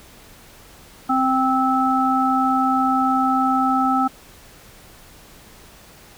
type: harmonic tone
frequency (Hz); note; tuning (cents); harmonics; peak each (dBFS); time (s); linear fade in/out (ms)
261.6; C4; 0; 1 / 3 / 5; -20 / -20 / -20; 1.09-4.08; 10
effects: pink hiss -46 dBFS RMS until 6.17 s

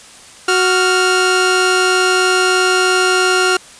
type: tone pair together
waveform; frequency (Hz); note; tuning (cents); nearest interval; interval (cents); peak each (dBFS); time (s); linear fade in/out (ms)
sawtooth; 370 / 1396.9; F#4 / F6; 0 / 0; octave + major seventh; 2300; -10; 0.48-3.57; 5
effects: white hiss -39 dBFS RMS until 3.79 s + resampled to 22050 Hz

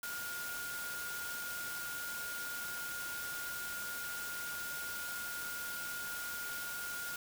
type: tone in noise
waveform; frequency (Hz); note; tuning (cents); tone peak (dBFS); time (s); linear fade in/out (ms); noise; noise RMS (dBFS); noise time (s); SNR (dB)
sine; 1423; F6; +32; -41; 0.03-7.16; 2; white; -44; 0.03-7.16; 0
effects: none

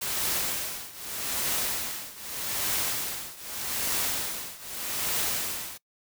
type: noise with tremolo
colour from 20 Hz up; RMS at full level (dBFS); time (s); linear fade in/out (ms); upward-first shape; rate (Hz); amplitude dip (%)
white; -27; 0.01-5.78; 10; triangle; 0.82; 90
effects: noise-tail reverb RT60 0.1 s tail -22 dB re dry

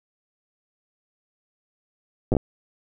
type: slowing click train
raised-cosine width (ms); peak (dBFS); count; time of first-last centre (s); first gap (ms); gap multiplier
2; -8; 5; 2.32-2.367; 8; 1.27
effects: none

